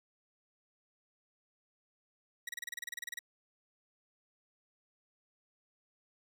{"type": "tone bursts", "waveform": "sawtooth", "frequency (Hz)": 1914, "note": "A#6", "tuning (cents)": 45, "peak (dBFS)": -34, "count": 15, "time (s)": [2.47, 3.191], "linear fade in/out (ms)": 5, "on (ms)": 21, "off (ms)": 29, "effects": []}